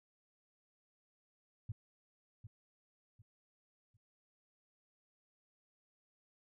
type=tone with echo; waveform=sine; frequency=108.3 Hz; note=A2; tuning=27 cents flat; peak=-37 dBFS; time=1.69-1.72 s; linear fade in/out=5 ms; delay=750 ms; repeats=3; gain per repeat=-10 dB; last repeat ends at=3.97 s; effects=none